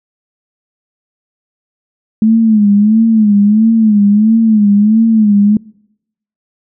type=tone with vibrato; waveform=sine; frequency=214.3 Hz; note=A3; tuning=45 cents flat; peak=-5 dBFS; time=2.22-5.57 s; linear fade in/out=2 ms; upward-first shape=sine; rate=1.5 Hz; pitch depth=100 cents each way; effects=noise-tail reverb RT60 0.8 s tail -25 dB re dry